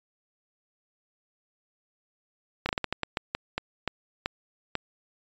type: slowing click train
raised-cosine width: 0.3 ms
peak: -11 dBFS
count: 13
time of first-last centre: 2.66-4.753 s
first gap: 30 ms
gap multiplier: 1.29
effects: resampled to 16000 Hz